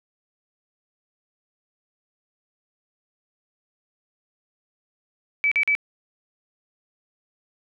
sine tone bursts, 2300 Hz, D7, 37 cents flat, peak -17 dBFS, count 3, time 5.44-5.751 s, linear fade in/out 0 ms, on 75 ms, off 43 ms, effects none

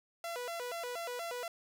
sawtooth tone with vibrato, 577 Hz, D5, 31 cents flat, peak -34 dBFS, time 0.24-1.48 s, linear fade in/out 2 ms, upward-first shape square, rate 4.2 Hz, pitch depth 280 cents each way, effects none

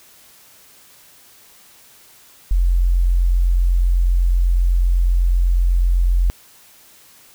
sine tone, 44 Hz, F1, 14 cents sharp, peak -12 dBFS, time 2.51-6.3 s, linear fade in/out 0 ms, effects white hiss -48 dBFS RMS until 7.34 s

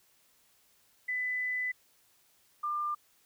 sine tone pair in turn, 2000 / 1196.4 Hz, B6 / D6, +21 / +32 cents, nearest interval major sixth, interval 889 cents, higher first, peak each -30 / -30 dBFS, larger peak neither, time 1.08-1.72 / 2.63-2.95 s, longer first, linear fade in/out 10 ms, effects white hiss -67 dBFS RMS until 3.25 s

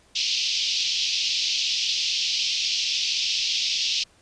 white band-pass noise, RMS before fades -25 dBFS, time 0.15-4.04 s, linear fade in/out 10 ms, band 2600 to 5600 Hz, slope 48 dB/octave, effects pink hiss -58 dBFS RMS until 4.21 s + resampled to 22050 Hz

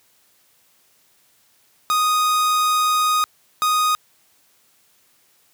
45% pulse tone bursts at uneven times, 1243 Hz, D#6, 2 cents flat, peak -16 dBFS, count 2, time 1.9-3.24 / 3.62-3.95 s, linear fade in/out 0 ms, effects white hiss -59 dBFS RMS until 5.53 s + high-pass 80 Hz 12 dB/octave

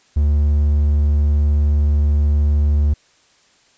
triangle tone, 73.42 Hz, D2, in tune, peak -10 dBFS, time 0.16-2.94 s, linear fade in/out 10 ms, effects white hiss -55 dBFS RMS until 3.77 s + resampled to 16000 Hz

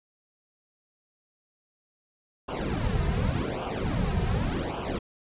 brown noise with flanger, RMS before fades -28 dBFS, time 2.48-4.99 s, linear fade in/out 10 ms, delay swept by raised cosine 0.5 to 3.6 ms, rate 0.87 Hz, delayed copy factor -1, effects resampled to 8000 Hz

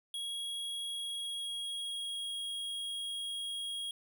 square tone with pitch glide, 3312 to 3285 Hz, G#7 to G#7, -5 to -20 cents, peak -37 dBFS, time 0.14-3.91 s, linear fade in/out 2 ms, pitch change -15 cents, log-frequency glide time 0.88-2.41 s, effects none

